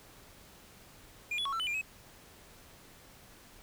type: tone with pitch steps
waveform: triangle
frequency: 2417 / 3403 / 1108 / 1340 / 3004 / 2397 / 2558 Hz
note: D7 / G#7 / C#6 / E6 / F#7 / D7 / D#7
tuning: +49 / +41 / -1 / +28 / +26 / +35 / +47 cents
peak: -30 dBFS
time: 1.31-1.814 s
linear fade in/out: 5 ms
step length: 72 ms
effects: pink hiss -56 dBFS RMS until 3.62 s